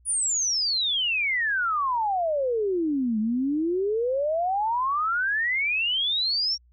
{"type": "exponential two-way sweep", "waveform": "sine", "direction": "down then up", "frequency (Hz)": [9956, 210.5, 5660], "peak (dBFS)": -22, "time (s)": [0.05, 6.58], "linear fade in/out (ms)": 50, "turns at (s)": 3.19, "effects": ["added 60 Hz sine -55 dBFS peak until 6.72 s"]}